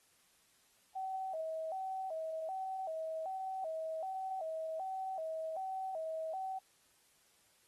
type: tone with vibrato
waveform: sine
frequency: 698.5 Hz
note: F5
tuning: in tune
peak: -37 dBFS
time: 0.95-6.59 s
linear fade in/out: 10 ms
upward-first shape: square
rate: 1.3 Hz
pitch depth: 150 cents each way
effects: white hiss -70 dBFS RMS until 7.67 s + AAC 32 kbps